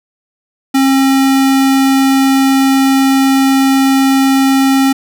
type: tone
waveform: square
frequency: 269.2 Hz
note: C4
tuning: 49 cents sharp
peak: -8 dBFS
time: 0.74-4.93 s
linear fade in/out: 10 ms
effects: none